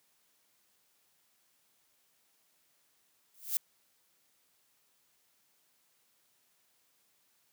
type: noise with exponential growth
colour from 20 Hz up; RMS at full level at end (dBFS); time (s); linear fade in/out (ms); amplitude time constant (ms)
violet; -27; 3.34-3.57; 1; 49
effects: white hiss -72 dBFS RMS until 7.52 s + high-pass 100 Hz 12 dB/octave